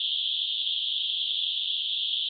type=band-pass noise; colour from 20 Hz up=white; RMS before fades=-29 dBFS; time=0-2.29 s; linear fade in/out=5 ms; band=3100 to 3600 Hz; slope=96 dB/octave; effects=none